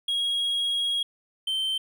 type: tone pair in turn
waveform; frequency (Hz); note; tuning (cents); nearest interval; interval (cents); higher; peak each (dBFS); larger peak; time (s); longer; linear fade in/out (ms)
triangle; 3295 / 3110; G#7 / G7; -14 / -14; minor second; 100; first; -22 / -23; first; 0.08-1.03 / 1.47-1.78; first; 5
effects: none